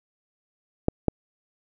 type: clicks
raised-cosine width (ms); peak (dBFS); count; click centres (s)
2; -6; 2; 0.884 / 1.083
effects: none